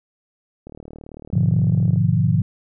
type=click train; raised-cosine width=2 ms; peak=-24 dBFS; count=50; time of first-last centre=0.67-1.959 s; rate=38 Hz
type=chord; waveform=sine; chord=G# diminished seventh; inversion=none; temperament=equal with one note detuned; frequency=103.83 / 123.47 / 149.83 / 174.61 Hz; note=G#2 / B2 / D3 / F3; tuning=0 / 0 / +35 / 0 cents; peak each=-20 dBFS; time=1.33-2.42 s; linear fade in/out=5 ms
effects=none